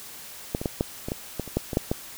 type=clicks; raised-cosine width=2 ms; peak=-11 / -17 / -11 / -9 / -17 / -14 / -14 / -25 / -9 / -16 / -7 / -10 dBFS; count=12; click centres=0.549 / 0.615 / 0.658 / 0.809 / 1.085 / 1.119 / 1.397 / 1.477 / 1.57 / 1.732 / 1.771 / 1.915 s; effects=white hiss -42 dBFS RMS until 2.17 s